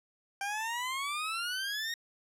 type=exponential sweep; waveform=20% pulse; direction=up; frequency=784 to 1878 Hz; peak=-28 dBFS; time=0.41-1.94 s; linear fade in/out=2 ms; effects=low-pass 12000 Hz 12 dB/octave